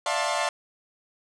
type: tone cluster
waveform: sawtooth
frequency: 588 / 664 / 712 / 884 / 1063 Hz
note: D5 / E5 / F5 / A5 / C6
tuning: +2 / +12 / +33 / +8 / +27 cents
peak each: -27 dBFS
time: 0.06-0.49 s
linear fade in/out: 2 ms
effects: resampled to 22050 Hz + 8-bit